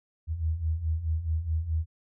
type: beating tone pair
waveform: sine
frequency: 77.1 / 81.8 Hz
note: D#2 / E2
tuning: -15 / -13 cents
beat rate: 4.7 Hz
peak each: -32 / -27 dBFS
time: 0.27-1.86 s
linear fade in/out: 50 ms
effects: none